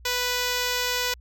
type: tone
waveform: 5% pulse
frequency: 493.9 Hz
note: B4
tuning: in tune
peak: -12 dBFS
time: 0.05-1.14 s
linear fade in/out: 5 ms
effects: added 60 Hz sine -45 dBFS peak until 1.2 s